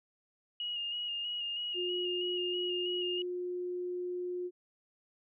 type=tone with vibrato; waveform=sine; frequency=2864 Hz; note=F7; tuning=43 cents sharp; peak=-34 dBFS; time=0.6-3.22 s; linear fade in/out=2 ms; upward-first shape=square; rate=3.1 Hz; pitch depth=23 cents each way
type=tone; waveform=sine; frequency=358.1 Hz; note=F4; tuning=43 cents sharp; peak=-34 dBFS; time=1.74-4.51 s; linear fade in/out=50 ms
effects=none